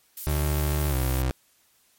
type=noise; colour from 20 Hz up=violet; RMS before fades=-34 dBFS; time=0.17-1.22 s; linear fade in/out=2 ms
type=tone with pitch glide; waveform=30% pulse; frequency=73.7 to 64.53 Hz; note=D2 to C2; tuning=+7 to -23 cents; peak=-20 dBFS; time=0.27-1.31 s; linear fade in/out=0 ms; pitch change=-230 cents; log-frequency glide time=0.89-0.95 s
effects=white hiss -63 dBFS RMS until 1.98 s + MP3 64 kbps